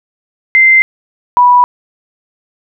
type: tone pair in turn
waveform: sine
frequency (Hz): 2080 / 981.6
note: C7 / B5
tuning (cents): -11 / -11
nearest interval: octave + minor second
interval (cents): 1300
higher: first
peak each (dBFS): -3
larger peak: neither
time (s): 0.55-0.82 / 1.37-1.64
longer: neither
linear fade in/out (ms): 0
effects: none